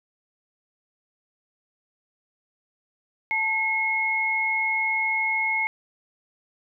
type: tone pair together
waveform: sine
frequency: 880 / 2167 Hz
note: A5 / C#7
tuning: 0 / -40 cents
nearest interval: octave + major third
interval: 1560 cents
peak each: -29 / -22 dBFS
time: 3.31-5.67 s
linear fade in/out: 0 ms
effects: none